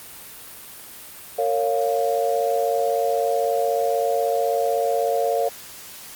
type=chord; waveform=sine; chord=Bb minor; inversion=none; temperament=equal with one note detuned; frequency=458.2 / 554.4 / 698.5 Hz; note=Bb4 / Db5 / F5; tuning=-30 / 0 / 0 cents; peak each=-23 dBFS; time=1.38-5.49 s; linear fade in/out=10 ms; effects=white hiss -40 dBFS RMS until 6.15 s + Opus 32 kbps